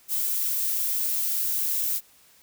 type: noise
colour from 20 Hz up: violet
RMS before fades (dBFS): -26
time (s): 0.08-2.01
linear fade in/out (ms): 50
effects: white hiss -57 dBFS RMS until 2.42 s